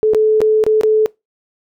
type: tone with dropouts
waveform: sine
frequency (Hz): 433.2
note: A4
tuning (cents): -27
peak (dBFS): -9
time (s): 0.03-1.06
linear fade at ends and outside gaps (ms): 0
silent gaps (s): 0.135-0.147 / 0.405-0.416 / 0.639-0.665 / 0.811-0.834
effects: noise-tail reverb RT60 0.2 s tail -23 dB re dry